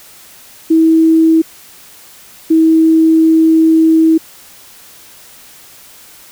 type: tone pair in turn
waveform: sine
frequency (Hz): 323.1 / 321.8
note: E4 / E4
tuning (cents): -35 / -42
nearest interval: unison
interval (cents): 7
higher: first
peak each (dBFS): -5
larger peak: neither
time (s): 0.7-1.42 / 2.5-4.18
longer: second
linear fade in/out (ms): 10
effects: white hiss -39 dBFS RMS until 6.31 s